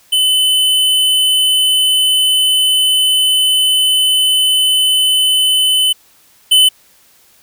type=tone pair in turn; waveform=square; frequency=3025 / 3025 Hz; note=F#7 / F#7; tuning=+38 / +38 cents; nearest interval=unison; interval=0 cents; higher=neither; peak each=-10 / -6 dBFS; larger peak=second; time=0.12-5.93 / 6.51-6.69 s; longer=first; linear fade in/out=10 ms; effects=white hiss -49 dBFS RMS until 7.42 s